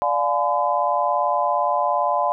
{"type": "chord", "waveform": "sine", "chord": "D diminished seventh", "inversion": "none", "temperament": "just", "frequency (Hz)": [587.3, 704.8, 845.8, 1014.9], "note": ["D5", "F5", "Ab5", "Cb6"], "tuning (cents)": [0, 16, 31, 47], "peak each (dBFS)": [-24, -23, -24, -22], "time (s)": [0.02, 2.32], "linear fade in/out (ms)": 0, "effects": []}